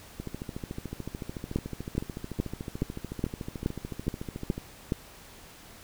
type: two click trains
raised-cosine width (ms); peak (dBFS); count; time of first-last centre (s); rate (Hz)
3; -13 / -22; 9 / 61; 1.56-4.921 / 0.2-4.58; 2.38 / 13.7
effects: pink hiss -50 dBFS RMS until 5.83 s